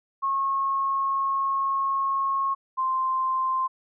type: tone pair in turn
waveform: sine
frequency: 1089 / 1045.4 Hz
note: C#6 / C6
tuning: -31 / -2 cents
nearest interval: minor second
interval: 71 cents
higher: first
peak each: -22 / -22 dBFS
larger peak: neither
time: 0.22-2.55 / 2.77-3.68 s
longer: first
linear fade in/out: 20 ms
effects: none